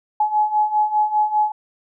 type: beating tone pair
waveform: sine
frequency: 845 / 850 Hz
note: G#5 / G#5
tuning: +30 / +40 cents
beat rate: 5 Hz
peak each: -21 / -17 dBFS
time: 0.2-1.52 s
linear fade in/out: 5 ms
effects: none